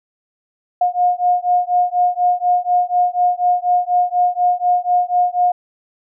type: beating tone pair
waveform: sine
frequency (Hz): 714 / 718.1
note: F5 / F5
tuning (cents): +38 / +48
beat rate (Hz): 4.1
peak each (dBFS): -16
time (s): 0.81-5.52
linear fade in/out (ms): 5
effects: none